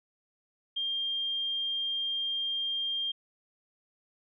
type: tone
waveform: sine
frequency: 3200 Hz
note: G7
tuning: 35 cents sharp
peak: -29 dBFS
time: 0.76-3.12 s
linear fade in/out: 10 ms
effects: none